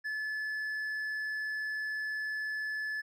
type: tone with hard clipping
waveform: sine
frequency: 1727 Hz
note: A6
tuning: 33 cents flat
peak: -34 dBFS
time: 0.04-3.02 s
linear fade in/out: 20 ms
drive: 3 dB
effects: none